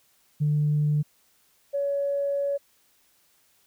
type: tone pair in turn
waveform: sine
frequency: 149.1 / 562.9 Hz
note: D3 / C#5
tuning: +27 / +26 cents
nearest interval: octave + major seventh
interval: 2299 cents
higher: second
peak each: -19 / -23 dBFS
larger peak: first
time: 0.4-1.03 / 1.73-2.58 s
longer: second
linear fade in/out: 20 ms
effects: tanh soft clip ceiling -16 dBFS + white hiss -64 dBFS RMS until 3.66 s